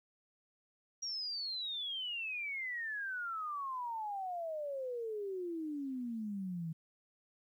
sine exponential sweep, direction down, 5700 to 158 Hz, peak -37 dBFS, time 1.02-6.73 s, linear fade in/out 10 ms, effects 12-bit

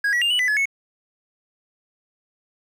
triangle tone with pitch steps, 1646 / 1931 / 2803 / 2953 / 1998 / 1706 / 2202 Hz, G#6 / B6 / F7 / F#7 / B6 / G#6 / C#7, -16 / -39 / +6 / -4 / +20 / +46 / -12 cents, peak -16 dBFS, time 0.04-0.656 s, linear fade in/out 5 ms, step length 88 ms, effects 9-bit

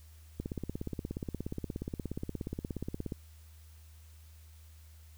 click train, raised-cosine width 3 ms, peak -23 dBFS, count 47, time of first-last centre 0.4-3.122 s, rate 16.9 Hz, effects added 78 Hz sine -52 dBFS peak until 5.17 s + white hiss -64 dBFS RMS until 5.17 s

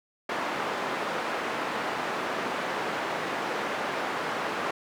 white band-pass noise, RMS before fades -31 dBFS, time 0.29-4.71 s, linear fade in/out 5 ms, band 250 to 1400 Hz, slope 12 dB/octave, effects none

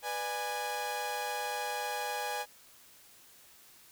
sawtooth tone cluster, 493.7 / 597 / 827 Hz, B4 / D5 / G#5, -1 / +28 / -8 cents, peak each -37 / -39 / -31 dBFS, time 0.02-2.46 s, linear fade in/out 50 ms, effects white hiss -58 dBFS RMS until 3.91 s

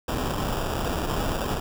pink noise with sample-and-hold, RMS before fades -27 dBFS, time 0.08-1.6 s, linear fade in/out 5 ms, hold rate 2100 Hz, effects none

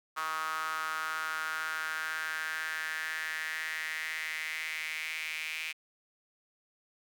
sawtooth tone with high-pass filter sweep, 158 Hz, D#3, 27 cents sharp, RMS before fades -36 dBFS, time 0.16-5.73 s, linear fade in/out 20 ms, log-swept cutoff 1200 to 2400 Hz, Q 5.5, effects none

